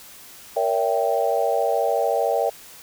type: chord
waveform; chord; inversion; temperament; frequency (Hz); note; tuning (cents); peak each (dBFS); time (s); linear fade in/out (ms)
sine; A# diminished seventh; none; equal with one note detuned; 466.2 / 565.7 / 659.3 / 784; A#4 / C#5 / E5 / G5; 0 / +35 / 0 / 0; -24; 0.56-2.5; 10
effects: white hiss -44 dBFS RMS until 2.82 s